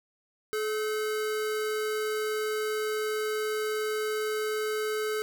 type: tone pair together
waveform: square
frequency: 429.3 / 1536 Hz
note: A4 / G6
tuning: -43 / -36 cents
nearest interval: octave + minor seventh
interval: 2207 cents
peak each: -29 / -39 dBFS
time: 0.53-5.22 s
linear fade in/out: 0 ms
effects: none